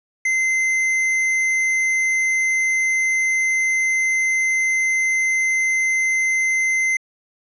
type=tone with tanh clipping; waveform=sine; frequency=2069 Hz; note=C7; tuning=20 cents flat; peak=-18 dBFS; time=0.25-6.97 s; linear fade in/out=5 ms; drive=10 dB; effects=low-pass 10000 Hz 12 dB/octave